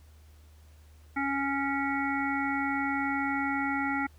harmonic tone, 277.2 Hz, C#4, in tune, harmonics 1 / 3 / 5 / 7 / 8, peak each -31 / -33 / -34 / -35 / -37 dBFS, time 1.16-4.07 s, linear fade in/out 10 ms, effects added 76 Hz sine -52 dBFS peak until 4.18 s + pink hiss -64 dBFS RMS until 4.18 s

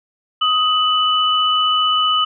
sine tone pair together, 1253.4 / 2981 Hz, D#6 / F#7, +12 / +12 cents, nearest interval octave + minor third, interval 1500 cents, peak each -16 / -16 dBFS, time 0.41-2.25 s, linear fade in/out 10 ms, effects none

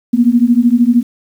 sine beating tone pair, 233.1 / 246.1 Hz, A#3 / B3, 0 / -6 cents, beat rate 13 Hz, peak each -10 dBFS, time 0.13-1.03 s, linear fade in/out 10 ms, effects 7-bit

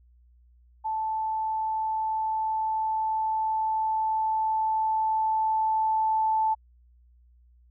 sine tone with level ramp, 877 Hz, A5, 6 cents flat, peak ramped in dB -26 to -21 dBFS, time 0.84-6.55 s, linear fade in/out 20 ms, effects added 60 Hz sine -55 dBFS peak until 7.7 s

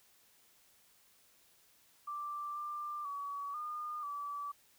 sine tone with pitch steps, 1176 / 1188 / 1134 / 1215 / 1153 Hz, D6 / D6 / C#6 / D#6 / D6, +2 / +20 / +39 / -42 / -32 cents, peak -38 dBFS, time 2.07-4.52 s, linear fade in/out 10 ms, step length 490 ms, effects white hiss -67 dBFS RMS until 4.78 s

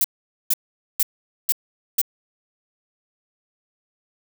violet noise bursts, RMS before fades -18 dBFS, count 5, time 0.01-2.015 s, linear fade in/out 2 ms, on 33 ms, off 460 ms, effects none

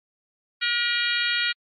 harmonic tone with a mistuned harmonic, 477.6 Hz, A#4, 42 cents sharp, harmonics 3 / 4 / 5 / 6 / 7 / 8 / 9, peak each -27 / -28 / -29 / -30 / -30 / -31 / -32 dBFS, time 0.61-1.53 s, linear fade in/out 20 ms, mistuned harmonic 7, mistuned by -44 cents, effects MP3 32 kbps

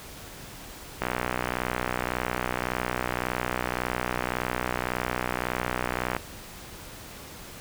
click train, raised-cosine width 0.5 ms, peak -11 dBFS, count 319, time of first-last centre 1.02-6.166 s, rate 61.8 Hz, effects pink hiss -43 dBFS RMS until 7.6 s

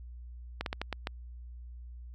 slowing click train, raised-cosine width 0.3 ms, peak -17 dBFS, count 6, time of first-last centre 0.61-1.071 s, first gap 52 ms, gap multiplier 1.29, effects added 60 Hz sine -43 dBFS peak until 2.14 s

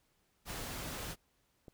pink noise, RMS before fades -42 dBFS, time 0.45-1.16 s, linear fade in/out 50 ms
click, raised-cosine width 2 ms, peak -37 dBFS, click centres 1.682 s
effects pink hiss -75 dBFS RMS until 1.73 s

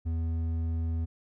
sine tone with hard clipping, 82.1 Hz, E2, 6 cents flat, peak -29 dBFS, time 0.05-1.06 s, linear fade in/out 20 ms, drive 6 dB, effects none

